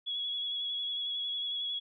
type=tone with vibrato; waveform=sine; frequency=3360 Hz; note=G#7; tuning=19 cents sharp; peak=-32 dBFS; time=0.06-1.8 s; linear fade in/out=20 ms; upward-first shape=sine; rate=11 Hz; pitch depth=21 cents each way; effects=none